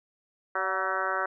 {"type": "harmonic tone with a mistuned harmonic", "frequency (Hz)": 190, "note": "F#3", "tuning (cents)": 46, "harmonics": [2, 3, 4, 5, 6, 7, 8, 9, 10], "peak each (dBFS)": [-38, -35, -36, -36, -34, -32, -32, -41, -40], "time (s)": [0.55, 1.26], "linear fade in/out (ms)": 5, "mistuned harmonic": 4, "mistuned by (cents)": -40, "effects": []}